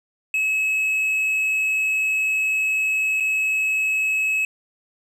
triangle tone with dropouts, 2576 Hz, E7, 41 cents flat, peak -17 dBFS, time 0.34-4.45 s, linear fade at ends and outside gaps 2 ms, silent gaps 3.201-3.205 s, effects none

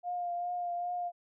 sine tone with vibrato, 705 Hz, F5, 16 cents sharp, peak -32 dBFS, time 0.03-1.12 s, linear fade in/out 50 ms, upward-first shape triangle, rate 2.5 Hz, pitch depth 24 cents each way, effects none

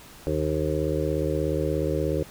harmonic tone, 76.8 Hz, D#2, 22 cents flat, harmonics 1 / 2 / 4 / 5 / 6 / 7, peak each -30 / -30 / -30 / -30 / -30 / -30 dBFS, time 0.27-2.23 s, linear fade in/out 0 ms, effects pink hiss -47 dBFS RMS until 2.3 s

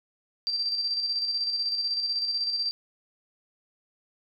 sine tone with tremolo, 4699 Hz, D8, in tune, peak -24 dBFS, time 0.47-2.71 s, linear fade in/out 0 ms, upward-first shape square, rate 16 Hz, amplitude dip 40%, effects none

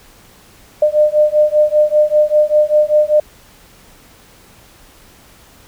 sine beating tone pair, 601 / 606.1 Hz, D5 / D#5, +40 / -46 cents, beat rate 5.1 Hz, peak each -12 dBFS, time 0.82-3.2 s, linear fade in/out 5 ms, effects pink hiss -45 dBFS RMS until 5.67 s

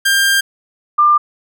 sawtooth / sine tone pair in turn, 1595 / 1194.9 Hz, G6 / D6, +30 / +30 cents, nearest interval perfect fourth, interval 500 cents, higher first, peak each -7 dBFS, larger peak neither, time 0.05-0.41 / 0.98-1.18 s, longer first, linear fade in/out 10 ms, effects none

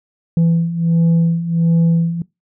sine beating tone pair, 165.8 / 167.2 Hz, E3 / E3, +10 / +25 cents, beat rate 1.4 Hz, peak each -15 / -11 dBFS, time 0.37-2.22 s, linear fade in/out 2 ms, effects noise-tail reverb RT60 0.2 s tail -22 dB re dry + tanh soft clip ceiling -9 dBFS

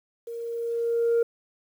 sine tone with level ramp, 466.2 Hz, A#4, in tune, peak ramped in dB -33 to -16 dBFS, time 0.27-1.23 s, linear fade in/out 5 ms, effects tanh soft clip ceiling -17 dBFS + 9-bit

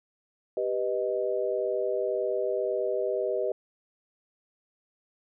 sine chord, G augmented, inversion none, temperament equal, 392 / 493.9 / 622.3 Hz, G4 / B4 / D#5, 0 / 0 / 0 cents, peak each -30 dBFS, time 0.57-3.52 s, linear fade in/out 2 ms, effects none

